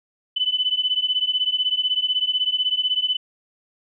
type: beating tone pair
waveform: sine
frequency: 3000 / 3016 Hz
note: F#7 / F#7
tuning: +23 / +32 cents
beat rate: 16 Hz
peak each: -22 dBFS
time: 0.36-3.17 s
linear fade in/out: 10 ms
effects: none